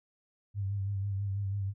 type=tone with vibrato; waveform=sine; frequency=99.1 Hz; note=G2; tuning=19 cents sharp; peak=-30 dBFS; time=0.54-1.74 s; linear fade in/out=50 ms; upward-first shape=sine; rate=6.1 Hz; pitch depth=43 cents each way; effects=none